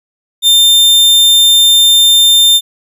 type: tone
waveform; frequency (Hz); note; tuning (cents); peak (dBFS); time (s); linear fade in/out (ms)
40% pulse; 3600; A7; +39; -3; 0.42-2.61; 50
effects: none